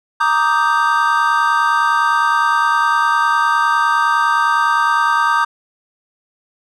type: chord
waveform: triangle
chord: Eb major seventh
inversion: second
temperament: equal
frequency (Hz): 932.3 / 1174.7 / 1244.5 / 1568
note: Bb5 / D6 / Eb6 / G6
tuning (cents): 0 / 0 / 0 / 0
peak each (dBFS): -16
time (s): 0.2-5.45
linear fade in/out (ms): 10
effects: none